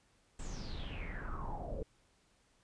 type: noise with low-pass filter sweep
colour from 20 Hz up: brown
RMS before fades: -41 dBFS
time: 0.39-1.83 s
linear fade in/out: 5 ms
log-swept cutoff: 8000 to 480 Hz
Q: 9.3
effects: pink hiss -71 dBFS RMS until 2.63 s + resampled to 22050 Hz